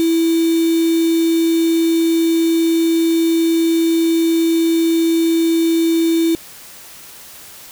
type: tone with quantisation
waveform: sine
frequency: 330 Hz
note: E4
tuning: 2 cents sharp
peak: -12 dBFS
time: 0-6.35 s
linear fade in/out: 0 ms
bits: 4
effects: white hiss -38 dBFS RMS until 7.71 s